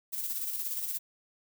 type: noise with tremolo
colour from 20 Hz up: violet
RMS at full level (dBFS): -33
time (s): 0.12-0.99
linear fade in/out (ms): 20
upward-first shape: square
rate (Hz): 17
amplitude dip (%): 40
effects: none